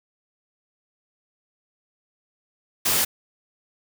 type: noise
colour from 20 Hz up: white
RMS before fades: -21 dBFS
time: 2.85-3.05 s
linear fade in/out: 10 ms
effects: none

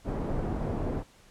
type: low-pass noise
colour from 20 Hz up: pink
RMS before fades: -31 dBFS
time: 0.04-1.04 s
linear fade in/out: 50 ms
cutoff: 650 Hz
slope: 12 dB/octave
effects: pink hiss -58 dBFS RMS until 1.3 s + low-pass 10000 Hz 12 dB/octave

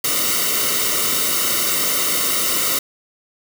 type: noise with comb filter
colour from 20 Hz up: white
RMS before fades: -19 dBFS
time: 0.04-2.79 s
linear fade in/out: 5 ms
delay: 1.2 ms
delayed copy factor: -0.85
effects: none

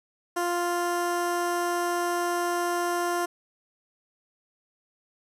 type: tone with notch filter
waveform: 15% pulse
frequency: 349.2 Hz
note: F4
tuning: in tune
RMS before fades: -27 dBFS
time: 0.36-3.26 s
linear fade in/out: 10 ms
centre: 3600 Hz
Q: 1.9
effects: resampled to 32000 Hz + 10-bit

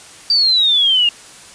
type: exponential sweep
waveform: sine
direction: down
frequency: 4699 to 2800 Hz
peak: -10 dBFS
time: 0.3-1.09 s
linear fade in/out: 2 ms
effects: white hiss -39 dBFS RMS until 1.54 s + resampled to 22050 Hz

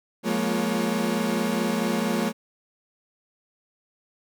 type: tone cluster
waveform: 35% pulse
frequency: 177.9 / 212.5 / 237 / 352.1 / 557 Hz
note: F3 / G#3 / A#3 / F4 / C#5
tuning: +32 / +40 / +29 / +14 / +8 cents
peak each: -29 / -25 / -26 / -33 / -31 dBFS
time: 0.23-2.33 s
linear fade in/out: 50 ms
effects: none

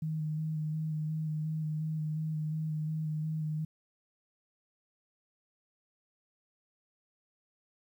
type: tone with vibrato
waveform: sine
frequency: 155.56 Hz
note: D#3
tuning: in tune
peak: -31 dBFS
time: 0.02-3.65 s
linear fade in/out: 5 ms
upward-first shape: square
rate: 2.8 Hz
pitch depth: 17 cents each way
effects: 11-bit

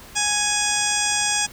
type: harmonic tone with a mistuned harmonic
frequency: 830.6 Hz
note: G#5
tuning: in tune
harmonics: 1 / 2 / 3 / 4 / 6 / 7 / 8 / 9 / 10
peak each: -28 / -28 / -28 / -28 / -28 / -28 / -28 / -28 / -28 dBFS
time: 0.15-1.47 s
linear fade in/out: 20 ms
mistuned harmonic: 4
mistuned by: +16 cents
effects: pink hiss -43 dBFS RMS until 1.52 s

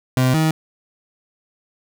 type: tone pair in turn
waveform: 30% pulse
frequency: 128.7 / 158.15 Hz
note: C3 / D#3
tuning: -28 / +29 cents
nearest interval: major third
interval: 357 cents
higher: second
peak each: -11 / -12 dBFS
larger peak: first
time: 0.17-0.34 / 0.34-0.51 s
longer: neither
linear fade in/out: 2 ms
effects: none

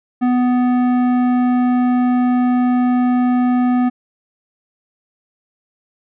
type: tone with tanh clipping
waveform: sine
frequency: 248.3 Hz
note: B3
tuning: 9 cents sharp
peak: -14 dBFS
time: 0.21-3.9 s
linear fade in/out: 20 ms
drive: 13 dB
effects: none

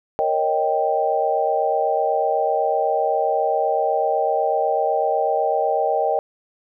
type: chord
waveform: sine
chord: Eb dominant seventh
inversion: second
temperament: equal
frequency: 466.2 / 554.4 / 622.3 / 784 Hz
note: Bb4 / Db5 / Eb5 / G5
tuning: 0 / 0 / 0 / 0 cents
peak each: -24 / -25 / -22 / -21 dBFS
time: 0.19-6.19 s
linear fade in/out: 0 ms
effects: none

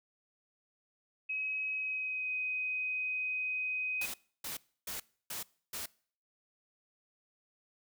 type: tone with pitch glide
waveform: sine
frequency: 2547 to 2512 Hz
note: D#7 to D#7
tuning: +40 to +16 cents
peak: -33 dBFS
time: 1.29-4.06 s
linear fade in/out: 10 ms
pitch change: -24 cents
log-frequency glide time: 1.73-2.31 s
type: noise bursts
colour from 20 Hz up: white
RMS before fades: -40 dBFS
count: 5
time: 4.01-5.86 s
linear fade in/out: 5 ms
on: 130 ms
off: 300 ms
effects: noise-tail reverb RT60 0.5 s tail -23 dB re dry

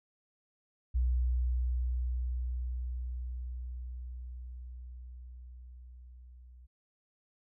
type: tone with level ramp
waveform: sine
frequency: 61.74 Hz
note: B1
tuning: in tune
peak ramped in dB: -24 to -51 dBFS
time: 0.94-6.67 s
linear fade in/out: 20 ms
effects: tanh soft clip ceiling -22 dBFS

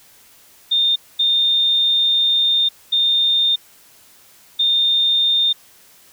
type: tone bursts at uneven times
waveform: sine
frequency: 3633 Hz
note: A#7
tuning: 45 cents flat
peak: -13 dBFS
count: 4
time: 0.71-0.96 / 1.19-2.69 / 2.92-3.56 / 4.59-5.53 s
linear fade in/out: 10 ms
effects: white hiss -49 dBFS RMS until 6.12 s

